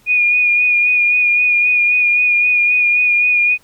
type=tone with vibrato; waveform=sine; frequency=2448 Hz; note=D#7; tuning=29 cents flat; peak=-10 dBFS; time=0.06-3.58 s; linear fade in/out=50 ms; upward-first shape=sine; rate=3.8 Hz; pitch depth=25 cents each way; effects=pink hiss -52 dBFS RMS until 3.63 s